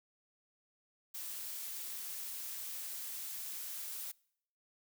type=noise; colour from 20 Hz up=blue; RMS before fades=-43 dBFS; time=1.14-4.12 s; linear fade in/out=10 ms; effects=noise-tail reverb RT60 0.7 s tail -25 dB re dry